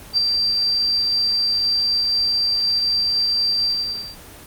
sine tone with ADSR envelope, 4699 Hz, D8, in tune, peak -12 dBFS, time 0.13-4.17 s, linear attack 45 ms, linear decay 11 ms, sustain -4 dB, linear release 540 ms, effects pink hiss -40 dBFS RMS until 4.46 s + Opus 24 kbps

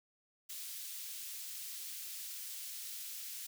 white high-pass noise, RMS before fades -45 dBFS, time 0.49-3.47 s, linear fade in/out 10 ms, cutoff 2900 Hz, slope 12 dB/octave, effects none

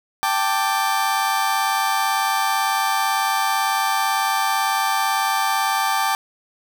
35% pulse chord, G suspended second, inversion none, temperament just, 784 / 882 / 1176 Hz, G5 / A5 / D6, 0 / +4 / +2 cents, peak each -21 dBFS, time 0.23-6.15 s, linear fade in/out 0 ms, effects none

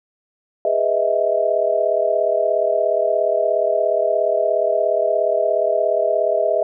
sine chord, E major seventh, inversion first, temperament equal with one note detuned, 412 / 493.9 / 622.3 / 659.3 Hz, G#4 / B4 / D#5 / E5, -14 / 0 / 0 / 0 cents, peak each -24 / -24 / -19 / -19 dBFS, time 0.65-6.63 s, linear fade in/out 2 ms, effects none

